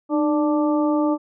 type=harmonic tone with a mistuned harmonic; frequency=293.7 Hz; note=D4; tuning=in tune; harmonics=1 / 2 / 3 / 4; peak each=-18 / -24 / -28 / -30 dBFS; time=0.09-1.18 s; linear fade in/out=50 ms; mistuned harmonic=1; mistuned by=+57 cents; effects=none